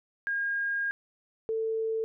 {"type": "tone pair in turn", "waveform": "sine", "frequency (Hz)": [1622, 445.3], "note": ["G#6", "A4"], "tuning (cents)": [-41, 21], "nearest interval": "octave + minor seventh", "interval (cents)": 2238, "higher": "first", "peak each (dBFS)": -27, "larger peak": "neither", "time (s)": [[0.27, 0.91], [1.49, 2.04]], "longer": "first", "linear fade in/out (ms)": 0, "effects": []}